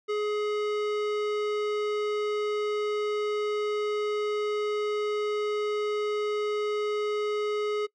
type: tone with tanh clipping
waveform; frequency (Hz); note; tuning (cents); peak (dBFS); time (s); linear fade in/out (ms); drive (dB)
sine; 420; G#4; +19; -28; 0.08-7.87; 20; 18
effects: noise-tail reverb RT60 0.1 s tail -23 dB re dry